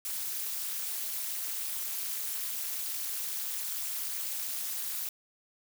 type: noise with amplitude modulation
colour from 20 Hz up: blue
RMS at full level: -31 dBFS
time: 0.05-5.09 s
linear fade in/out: 2 ms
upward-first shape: sine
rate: 227 Hz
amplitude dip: 100%
effects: none